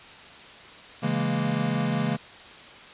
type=chord; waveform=square; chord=A# half-diminished seventh; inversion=first; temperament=equal with one note detuned; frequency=138.59 / 165.77 / 207.7 / 233.1 Hz; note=C#3 / E3 / G#3 / A#3; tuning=0 / +10 / 0 / 0 cents; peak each=-30 dBFS; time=1.02-2.17 s; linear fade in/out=20 ms; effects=white hiss -45 dBFS RMS until 2.93 s + resampled to 8000 Hz